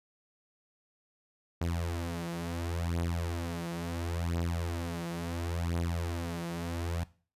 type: beating tone pair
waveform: sawtooth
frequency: 84.6 / 85.32 Hz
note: E2 / F2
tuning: +45 / -40 cents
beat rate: 0.72 Hz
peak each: -31 dBFS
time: 1.61-7.04 s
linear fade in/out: 5 ms
effects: noise-tail reverb RT60 0.4 s tail -19 dB re dry + resampled to 32000 Hz